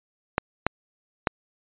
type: clicks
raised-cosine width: 0.5 ms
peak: -5 dBFS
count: 3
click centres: 0.381 / 0.666 / 1.272 s
effects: resampled to 8000 Hz